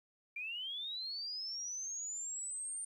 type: linear sweep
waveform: sine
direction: up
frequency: 2349 to 8960 Hz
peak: -39 dBFS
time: 0.36-2.85 s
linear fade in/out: 5 ms
effects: 12-bit